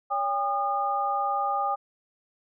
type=tone cluster; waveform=sine; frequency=566 / 803 / 1221 Hz; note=C#5 / G5 / D#6; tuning=+36 / +41 / -33 cents; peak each=-35 / -26 / -28 dBFS; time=0.1-1.76 s; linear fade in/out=20 ms; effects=none